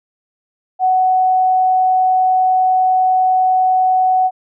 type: tone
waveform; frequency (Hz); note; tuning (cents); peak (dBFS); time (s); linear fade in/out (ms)
sine; 745; F#5; +12; -10; 0.79-4.31; 50
effects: none